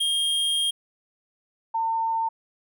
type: tone pair in turn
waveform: square / sine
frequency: 3228 / 903.6 Hz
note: G#7 / A5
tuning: -50 / +46 cents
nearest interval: octave + minor seventh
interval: 2204 cents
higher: first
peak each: -22 dBFS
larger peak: neither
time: 0-0.71 / 1.74-2.29 s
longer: first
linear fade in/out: 10 ms
effects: none